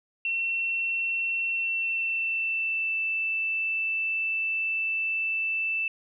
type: tone with pitch glide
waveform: sine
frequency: 2710 to 2651 Hz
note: E7 to E7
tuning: +47 to +9 cents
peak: -25 dBFS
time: 0.25-5.88 s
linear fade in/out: 2 ms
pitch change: -38 cents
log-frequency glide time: 1.49-3 s
effects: none